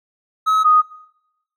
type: tone pair in turn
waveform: triangle / sine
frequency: 1281 / 1243.8 Hz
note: E6 / D#6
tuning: -50 / -1 cents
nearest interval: minor second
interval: 51 cents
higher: first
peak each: -11 / -9 dBFS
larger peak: second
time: 0.46-0.64 / 0.64-0.82 s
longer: neither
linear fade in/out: 20 ms
effects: noise-tail reverb RT60 0.9 s tail -23 dB re dry